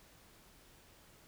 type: silence
effects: pink hiss -62 dBFS RMS until 1.27 s